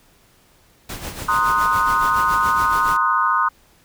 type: noise with tremolo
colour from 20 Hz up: pink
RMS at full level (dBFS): -29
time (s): 0.89-2.97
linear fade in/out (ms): 5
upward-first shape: sine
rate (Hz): 7.1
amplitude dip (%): 60
type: chord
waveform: sine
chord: C half-diminished seventh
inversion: third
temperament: equal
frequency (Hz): 932.3 / 1046.5 / 1244.5 / 1480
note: Bb5 / C6 / Eb6 / Gb6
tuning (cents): 0 / 0 / 0 / 0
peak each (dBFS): -24 / -20 / -18 / -23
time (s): 1.28-3.49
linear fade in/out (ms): 10
effects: pink hiss -55 dBFS RMS until 3.84 s